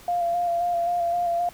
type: tone with vibrato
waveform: sine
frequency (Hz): 694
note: F5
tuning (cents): -11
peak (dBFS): -21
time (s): 0.08-1.49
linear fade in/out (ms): 2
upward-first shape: square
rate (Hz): 3.8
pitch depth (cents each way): 21
effects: pink hiss -48 dBFS RMS until 1.53 s